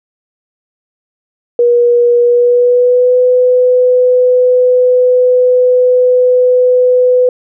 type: tone with pitch glide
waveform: sine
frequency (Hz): 480 to 500.7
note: B4 to B4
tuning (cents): -49 to +24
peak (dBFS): -5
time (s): 1.59-7.29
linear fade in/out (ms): 2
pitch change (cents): +73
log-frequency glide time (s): 2.2-3.18
effects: none